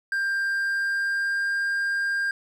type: tone with pitch glide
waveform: triangle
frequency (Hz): 1590 to 1602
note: G6 to G6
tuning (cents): +24 to +37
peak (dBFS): -21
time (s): 0.12-2.31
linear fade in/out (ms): 2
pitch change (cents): +13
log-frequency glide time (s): 0.45-1.63
effects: none